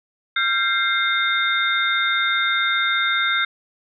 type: tone cluster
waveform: sine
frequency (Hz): 1373 / 1580 / 2105 / 3655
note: F6 / G6 / C7 / A#7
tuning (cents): -30 / +13 / +10 / -35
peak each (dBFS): -23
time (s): 0.36-3.45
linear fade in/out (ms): 5
effects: none